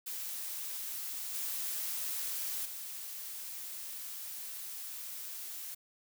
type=noise with level steps; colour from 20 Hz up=blue; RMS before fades=-40 / -37 / -43 dBFS; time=0.06-5.75 s; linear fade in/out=10 ms; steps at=1.34 / 2.65 s; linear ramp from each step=5 ms; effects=none